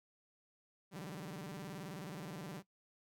sawtooth tone with vibrato, 170 Hz, F3, 46 cents flat, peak -40 dBFS, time 0.91-2.63 s, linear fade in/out 50 ms, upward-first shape square, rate 19 Hz, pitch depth 240 cents each way, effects noise-tail reverb RT60 0.1 s tail -18 dB re dry

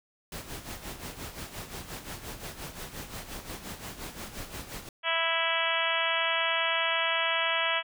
pink noise with tremolo, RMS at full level -38 dBFS, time 0.32-4.89 s, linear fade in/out 2 ms, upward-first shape sine, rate 5.7 Hz, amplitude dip 65%
harmonic tone, 329.6 Hz, E4, in tune, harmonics 2 / 3 / 4 / 5 / 6 / 7 / 8 / 9 / 10, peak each -34 / -34 / -34 / -34 / -34 / -34 / -34 / -34 / -34 dBFS, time 5.03-7.83 s, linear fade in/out 50 ms
effects none

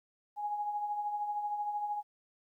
sine tone with tremolo, 830.6 Hz, G#5, in tune, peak -30 dBFS, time 0.36-2.03 s, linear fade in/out 50 ms, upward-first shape triangle, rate 13 Hz, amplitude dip 55%, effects 12-bit

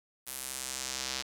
square tone with band-pass filter sweep, 65.41 Hz, C2, in tune, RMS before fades -38 dBFS, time 0.26-1.23 s, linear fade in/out 20 ms, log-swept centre 12000 to 4800 Hz, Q 1.4, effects none

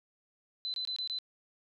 sine tone bursts, 4028 Hz, B7, 33 cents sharp, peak -33 dBFS, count 5, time 0.65-1.187 s, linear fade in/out 0 ms, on 89 ms, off 23 ms, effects none

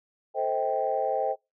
sine chord, A half-diminished seventh, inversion none, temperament equal with one note detuned, 440 / 523.3 / 634.6 / 784 Hz, A4 / C5 / Eb5 / G5, 0 / 0 / +34 / 0 cents, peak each -32 / -29 / -30 / -28 dBFS, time 0.34-1.36 s, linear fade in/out 50 ms, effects noise-tail reverb RT60 0.2 s tail -21 dB re dry + tanh soft clip ceiling -14 dBFS

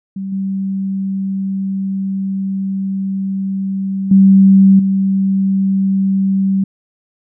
sine tone with level steps, 193.5 Hz, G3, 22 cents flat, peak -20 / -16 / -4 / -11 dBFS, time 0.16-6.64 s, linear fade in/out 5 ms, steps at 0.32 / 4.11 / 4.79 s, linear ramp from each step 5 ms, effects none

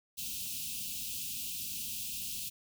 white band-stop noise, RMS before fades -39 dBFS, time 0.17-2.5 s, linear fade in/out 20 ms, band 270 to 2500 Hz, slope 96 dB/octave, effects none

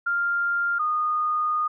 sine tone pair in turn, 1396.9 / 1229.1 Hz, F6 / D#6, 0 / -22 cents, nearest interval major second, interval 222 cents, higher first, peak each -21 dBFS, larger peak neither, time 0.06-0.79 / 0.79-1.68 s, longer second, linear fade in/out 10 ms, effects none

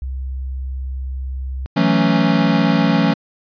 sine tone, 65.41 Hz, C2, in tune, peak -22 dBFS, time 0.02-1.66 s, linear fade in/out 0 ms
square chord, F# minor seventh, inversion third, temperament equal, 164.81 / 185 / 220 / 277.2 Hz, E3 / F#3 / A3 / C#4, 0 / 0 / 0 / 0 cents, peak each -19 dBFS, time 1.76-3.14 s, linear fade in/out 10 ms
effects resampled to 11025 Hz

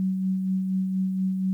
sine tone with tremolo, 188.6 Hz, F#3, 33 cents sharp, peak -21 dBFS, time 0-1.53 s, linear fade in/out 0 ms, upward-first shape sine, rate 4.2 Hz, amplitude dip 35%, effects 10-bit

